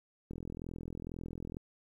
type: click train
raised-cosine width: 3 ms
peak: -29 dBFS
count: 54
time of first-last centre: 0.31-1.569 s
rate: 42.1 Hz
effects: 11-bit